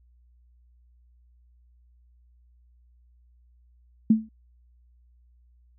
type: tone with exponential decay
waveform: sine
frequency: 220 Hz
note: A3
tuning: in tune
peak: -11 dBFS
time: 4.1-4.29 s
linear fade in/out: 5 ms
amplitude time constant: 41 ms
effects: added 60 Hz sine -56 dBFS peak until 5.78 s